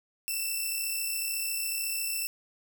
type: tone pair together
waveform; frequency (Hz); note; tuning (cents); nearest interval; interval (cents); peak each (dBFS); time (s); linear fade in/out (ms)
5% pulse; 2650 / 2684; E7 / E7; +9 / +31; unison; 22; -23 / -24; 0.28-2.27; 0
effects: none